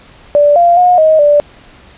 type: tone with pitch steps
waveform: sine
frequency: 584 / 692 / 719 / 629 / 586 Hz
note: D5 / F5 / F#5 / D#5 / D5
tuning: -10 / -16 / -50 / +19 / -4 cents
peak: -4 dBFS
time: 0.35-1.4 s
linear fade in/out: 0 ms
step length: 210 ms
effects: pink hiss -40 dBFS RMS until 1.97 s + resampled to 8000 Hz